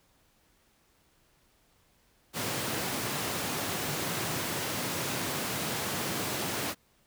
pink high-pass noise, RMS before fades -33 dBFS, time 2.33-6.75 s, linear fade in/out 50 ms, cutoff 110 Hz, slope 24 dB/octave, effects pink hiss -67 dBFS RMS until 7.06 s

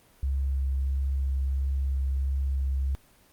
sine tone with vibrato, 67.5 Hz, C#2, 45 cents flat, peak -24 dBFS, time 0.23-2.95 s, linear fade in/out 0 ms, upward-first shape sine, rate 1.5 Hz, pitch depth 11 cents each way, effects pink hiss -59 dBFS RMS until 3.32 s + Opus 24 kbps

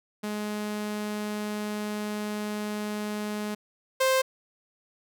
sawtooth tone pair in turn, 210 / 524.6 Hz, G#3 / C5, +19 / +4 cents, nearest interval octave + major third, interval 1585 cents, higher second, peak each -26 / -17 dBFS, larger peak second, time 0.23-3.55 / 4-4.22 s, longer first, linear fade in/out 10 ms, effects none

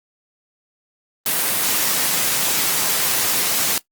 white high-pass noise, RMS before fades -19 dBFS, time 1.26-3.78 s, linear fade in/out 2 ms, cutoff 110 Hz, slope 24 dB/octave, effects noise-tail reverb RT60 0.1 s tail -18 dB re dry + Opus 32 kbps

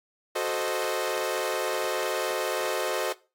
sawtooth chord, F# diminished seventh, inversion none, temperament equal, 370 / 440 / 523.3 / 622.3 Hz, F#4 / A4 / C5 / Eb5, 0 / 0 / 0 / 0 cents, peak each -28 dBFS, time 0.35-3.13 s, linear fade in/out 10 ms, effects noise-tail reverb RT60 0.3 s tail -19 dB re dry + AAC 64 kbps

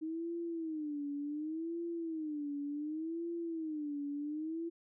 sine tone with vibrato, 311.9 Hz, D#4, 4 cents sharp, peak -36 dBFS, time 0.01-4.7 s, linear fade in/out 20 ms, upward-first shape sine, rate 0.68 Hz, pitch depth 150 cents each way, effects none

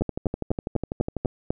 two click trains, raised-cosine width 2 ms, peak -14 / -9 dBFS, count 16 / 7, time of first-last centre 0.01-1.25 / 0.02-1.505 s, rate 12.1 / 4.04 Hz, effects none

